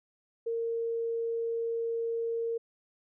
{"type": "tone", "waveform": "sine", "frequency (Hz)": 460.6, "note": "A#4", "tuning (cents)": -21, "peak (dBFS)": -29, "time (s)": [0.46, 2.58], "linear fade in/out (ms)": 10, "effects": []}